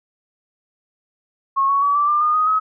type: tone with pitch steps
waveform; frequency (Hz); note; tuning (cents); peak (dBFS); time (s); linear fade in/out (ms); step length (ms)
sine; 1090 / 1114.8 / 1140.2 / 1166.2 / 1192.8 / 1220 / 1247.7 / 1276.2; C#6 / C#6 / C#6 / D6 / D6 / D#6 / D#6 / D#6; -29 / +9 / +48 / -13 / +27 / -34 / +4 / +44; -14; 1.56-2.6; 20; 130
effects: none